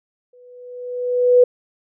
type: tone with exponential growth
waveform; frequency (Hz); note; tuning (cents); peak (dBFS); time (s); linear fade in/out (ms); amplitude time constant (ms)
sine; 493.9; B4; 0; -6; 0.33-1.44; 5; 240
effects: none